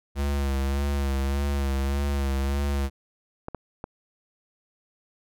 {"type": "tone with vibrato", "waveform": "square", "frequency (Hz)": 69.3, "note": "C#2", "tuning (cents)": 0, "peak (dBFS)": -24, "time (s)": [0.15, 2.9], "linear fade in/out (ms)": 50, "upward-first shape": "sine", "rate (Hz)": 1.7, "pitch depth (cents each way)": 42}
{"type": "clicks", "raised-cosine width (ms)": 1, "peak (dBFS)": -19, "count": 3, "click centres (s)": [3.484, 3.547, 3.841]}
{"effects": []}